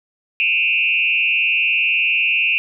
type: tone with frequency modulation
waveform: sine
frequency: 2581 Hz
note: E7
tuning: 37 cents flat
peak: -14 dBFS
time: 0.4-2.58 s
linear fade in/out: 0 ms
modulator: 138 Hz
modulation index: 1.5
effects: none